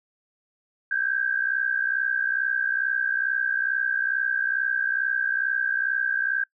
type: tone pair together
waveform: sine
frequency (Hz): 1557.7 / 1620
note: G6 / G#6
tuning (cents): -11 / -43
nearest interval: minor second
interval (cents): 68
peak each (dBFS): -25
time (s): 0.91-6.44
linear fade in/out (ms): 5
effects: noise-tail reverb RT60 0.1 s tail -23 dB re dry